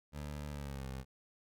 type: tone with pitch glide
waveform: 20% pulse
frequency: 73.42 to 65.79 Hz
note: D2 to C2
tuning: 0 to +10 cents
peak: -36 dBFS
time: 0.12-1.05 s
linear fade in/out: 50 ms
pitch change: -190 cents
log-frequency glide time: 0.5-0.87 s
effects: none